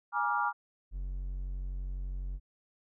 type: chord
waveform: sine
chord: Bb dominant seventh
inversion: third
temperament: equal with one note detuned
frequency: 830.6 / 955.2 / 1174.7 / 1396.9 Hz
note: Ab5 / Bb5 / D6 / F6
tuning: 0 / +42 / 0 / 0 cents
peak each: -33 dBFS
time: 0.12-0.53 s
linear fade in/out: 50 ms
type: tone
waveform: triangle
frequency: 46 Hz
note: F#1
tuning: 9 cents flat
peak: -32 dBFS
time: 0.91-2.4 s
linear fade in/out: 50 ms
effects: none